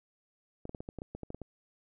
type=clicks; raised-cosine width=2 ms; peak=-27 dBFS; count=12; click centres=0.654 / 0.694 / 0.748 / 0.805 / 0.889 / 0.987 / 1.019 / 1.15 / 1.233 / 1.304 / 1.346 / 1.417 s; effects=none